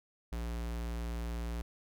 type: tone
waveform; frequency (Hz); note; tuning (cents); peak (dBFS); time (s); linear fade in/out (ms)
square; 58.1; A#1; -5; -36; 0.32-1.62; 5
effects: none